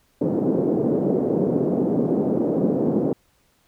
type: band-pass noise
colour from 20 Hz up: white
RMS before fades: -21 dBFS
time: 0.21-3.13 s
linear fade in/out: 5 ms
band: 160 to 450 Hz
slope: 24 dB/octave
effects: pink hiss -63 dBFS RMS until 3.67 s